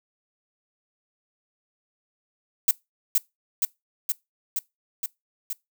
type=noise with echo; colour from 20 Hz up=violet; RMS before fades=-18 dBFS; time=2.68-2.71 s; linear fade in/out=2 ms; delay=470 ms; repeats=6; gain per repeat=-2 dB; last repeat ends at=5.53 s; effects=noise-tail reverb RT60 0.2 s tail -23 dB re dry